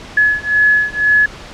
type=beating tone pair; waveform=sine; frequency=1700 / 1702 Hz; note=G#6 / G#6; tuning=+40 / +42 cents; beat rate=2 Hz; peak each=-13 dBFS; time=0.17-1.26 s; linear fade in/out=5 ms; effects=pink hiss -33 dBFS RMS until 1.53 s + low-pass 5000 Hz 12 dB/octave